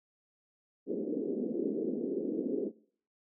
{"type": "band-pass noise", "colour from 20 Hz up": "white", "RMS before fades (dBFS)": -34, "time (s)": [0.86, 2.72], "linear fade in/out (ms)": 50, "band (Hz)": [210, 450], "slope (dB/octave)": 48, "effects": ["noise-tail reverb RT60 0.5 s tail -19 dB re dry"]}